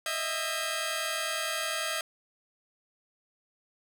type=tone cluster; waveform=10% pulse; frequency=621 / 661 / 1607 Hz; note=D#5 / E5 / G6; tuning=-3 / +5 / +43 cents; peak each=-26 dBFS; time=0.06-2.01 s; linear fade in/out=2 ms; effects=none